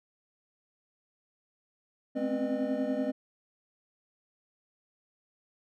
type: tone cluster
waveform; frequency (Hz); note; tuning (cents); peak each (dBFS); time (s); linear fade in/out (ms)
triangle; 214 / 256.5 / 267 / 489.8 / 607; A3 / C4 / C4 / B4 / D#5; -48 / -34 / +35 / -14 / -43; -37 / -31 / -31 / -37 / -32; 2.15-3.12; 20
effects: none